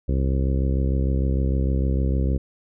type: harmonic tone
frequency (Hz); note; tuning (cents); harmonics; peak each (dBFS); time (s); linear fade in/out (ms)
66.6; C2; +31; 1 / 2 / 3 / 4 / 5 / 6 / 7 / 8; -20 / -26 / -30 / -32 / -34 / -36 / -37 / -38; 0.08-2.38; 10
effects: none